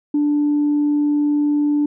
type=tone; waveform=sine; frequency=293.7 Hz; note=D4; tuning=in tune; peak=-13 dBFS; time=0.14-1.86 s; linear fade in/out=5 ms; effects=tanh soft clip ceiling -11 dBFS